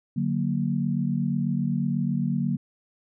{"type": "chord", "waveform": "sine", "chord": "D augmented", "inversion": "none", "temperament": "equal", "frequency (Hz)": [146.83, 185, 233.1], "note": ["D3", "F#3", "A#3"], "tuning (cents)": [0, 0, 0], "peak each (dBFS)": -27, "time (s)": [0.16, 2.57], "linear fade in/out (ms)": 10, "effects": []}